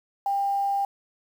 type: tone with quantisation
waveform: sine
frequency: 796 Hz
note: G5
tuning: 26 cents sharp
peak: -22 dBFS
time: 0.26-0.85 s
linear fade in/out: 2 ms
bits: 8
effects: none